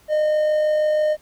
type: tone with amplitude modulation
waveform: triangle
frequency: 611 Hz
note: D#5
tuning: 32 cents flat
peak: -13 dBFS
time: 0.08-1.17 s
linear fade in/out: 50 ms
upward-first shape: sine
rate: 46.2 Hz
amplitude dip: 25%
effects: pink hiss -55 dBFS RMS until 1.21 s